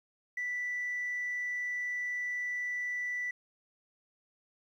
sine tone, 1972 Hz, B6, 3 cents flat, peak -31 dBFS, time 0.37-3.31 s, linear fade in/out 5 ms, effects tanh soft clip ceiling -29 dBFS + 11-bit

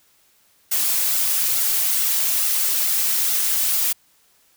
blue noise with flanger, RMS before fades -20 dBFS, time 0.71-3.93 s, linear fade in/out 10 ms, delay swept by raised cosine 1.4 to 4.6 ms, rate 2.3 Hz, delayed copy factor +0.55, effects white hiss -59 dBFS RMS until 4.56 s

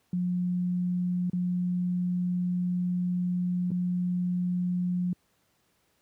sine tone with dropouts, 178.9 Hz, F3, 42 cents sharp, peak -25 dBFS, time 0.13-5.13 s, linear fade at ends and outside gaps 2 ms, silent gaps 1.298-1.332 / 3.706-3.715 s, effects pink hiss -70 dBFS RMS until 6.01 s + high-pass 80 Hz 12 dB/octave

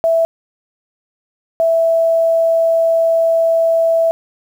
sine tone pair in turn, 659 / 659 Hz, E5 / E5, -1 / -1 cents, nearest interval unison, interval 0 cents, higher neither, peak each -10 dBFS, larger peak neither, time 0.04-0.25 / 1.6-4.11 s, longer second, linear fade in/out 0 ms, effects 7-bit

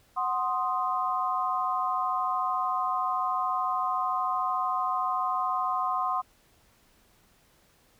sine chord, C diminished, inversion second, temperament equal, 740 / 1046.5 / 1244.5 Hz, Gb5 / C6 / Eb6, 0 / 0 / 0 cents, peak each -31 / -28 / -31 dBFS, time 0.16-6.22 s, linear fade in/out 20 ms, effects pink hiss -63 dBFS RMS until 7.99 s

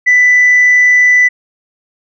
sine tone, 1987 Hz, B6, 10 cents sharp, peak -3 dBFS, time 0.06-1.29 s, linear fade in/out 20 ms, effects tanh soft clip ceiling -2 dBFS

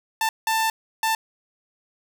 sawtooth tone bursts at uneven times, 889 Hz, A5, 18 cents sharp, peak -16 dBFS, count 3, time 0.21-0.29 / 0.47-0.7 / 1.03-1.15 s, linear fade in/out 2 ms, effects none

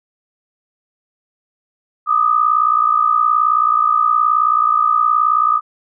sine tone pair together, 1200 / 1258.9 Hz, D6 / D#6, +37 / +20 cents, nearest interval minor second, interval 83 cents, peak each -14 dBFS, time 2.06-5.61 s, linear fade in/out 50 ms, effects none

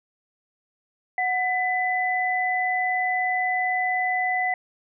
sine tone pair together, 736.2 / 2001 Hz, F#5 / B6, -9 / +22 cents, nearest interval octave + perfect fourth, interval 1731 cents, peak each -24 dBFS, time 1.18-4.54 s, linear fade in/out 2 ms, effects none

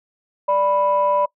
sine tone pair together, 587.3 / 987.8 Hz, D5 / B5, 0 / 0 cents, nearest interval major sixth, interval 900 cents, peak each -17 dBFS, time 0.48-1.26 s, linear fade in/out 10 ms, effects noise-tail reverb RT60 0.1 s tail -23 dB re dry + tanh soft clip ceiling -8 dBFS

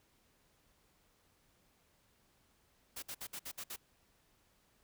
white noise bursts, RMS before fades -44 dBFS, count 7, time 2.96-3.763 s, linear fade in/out 10 ms, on 65 ms, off 58 ms, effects pink hiss -72 dBFS RMS until 4.83 s

